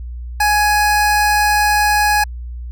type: tone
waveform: 25% pulse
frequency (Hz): 835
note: G#5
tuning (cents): +9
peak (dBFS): -8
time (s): 0.4-2.24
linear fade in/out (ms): 5
effects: added 60 Hz sine -25 dBFS peak until 2.71 s